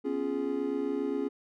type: chord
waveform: triangle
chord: C# dominant seventh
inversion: third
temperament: just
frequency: 249.5 / 277.2 / 346.5 / 415.8 Hz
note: B3 / C#4 / E#4 / G#4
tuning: +18 / 0 / -14 / +2 cents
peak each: -36 / -30 / -35 / -31 dBFS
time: 0.04-1.29 s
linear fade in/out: 20 ms
effects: none